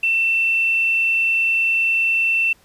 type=tone with quantisation; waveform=sine; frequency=2685 Hz; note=E7; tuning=31 cents sharp; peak=-15 dBFS; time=0.03-2.53 s; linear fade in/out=5 ms; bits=7; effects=pink hiss -55 dBFS RMS until 2.64 s + resampled to 32000 Hz